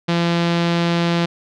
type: tone with low-pass filter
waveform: sawtooth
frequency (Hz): 170.5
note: F3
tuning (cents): -41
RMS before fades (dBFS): -18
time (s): 0.08-1.26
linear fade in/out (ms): 10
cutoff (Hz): 4000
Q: 1.7
effects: none